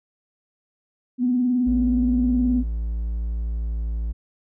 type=tone with vibrato; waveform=sine; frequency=248.3 Hz; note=B3; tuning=9 cents sharp; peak=-17 dBFS; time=1.18-2.64 s; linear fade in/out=50 ms; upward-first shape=sine; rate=19 Hz; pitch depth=50 cents each way
type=tone; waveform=triangle; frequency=56.2 Hz; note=A1; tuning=37 cents sharp; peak=-21 dBFS; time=1.66-4.13 s; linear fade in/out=20 ms
effects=tanh soft clip ceiling -9 dBFS